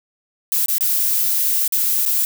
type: noise with dropouts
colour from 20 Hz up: violet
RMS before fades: -18 dBFS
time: 0.52-2.25 s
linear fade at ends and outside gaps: 1 ms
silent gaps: 0.66-0.683 / 0.782-0.808 / 1.679-1.723 / 2.053-2.06 s
effects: none